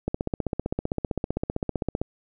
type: click train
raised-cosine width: 2 ms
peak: -12 dBFS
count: 31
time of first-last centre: 0.08-2.015 s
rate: 15.5 Hz
effects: none